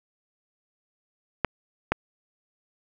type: clicks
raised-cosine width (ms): 0.5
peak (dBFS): -6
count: 2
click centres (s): 1.447 / 1.92
effects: none